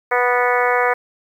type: harmonic tone with a mistuned harmonic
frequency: 245.8 Hz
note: B3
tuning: 8 cents flat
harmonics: 2 / 3 / 4 / 5 / 6 / 7 / 8 / 9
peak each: -19 / -21 / -22 / -23 / -24 / -24 / -25 / -26 dBFS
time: 0.11-0.94 s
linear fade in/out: 10 ms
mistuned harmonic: 7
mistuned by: +18 cents
effects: 8-bit